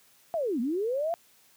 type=linear two-way sweep; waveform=sine; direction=down then up; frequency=698 to 220 to 698 Hz; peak=-26 dBFS; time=0.34-1.14 s; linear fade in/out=0 ms; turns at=0.6 s; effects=white hiss -61 dBFS RMS until 1.56 s + high-pass 80 Hz 12 dB/octave